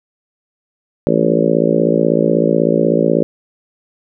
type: harmonic tone with a mistuned harmonic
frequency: 56.2 Hz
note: A1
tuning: 37 cents sharp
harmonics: 3 / 4 / 5 / 6 / 7 / 8 / 9 / 10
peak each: -19 / -19 / -19 / -19 / -19 / -19 / -19 / -19 dBFS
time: 1.07-3.23 s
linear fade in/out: 0 ms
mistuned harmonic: 3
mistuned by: -20 cents
effects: none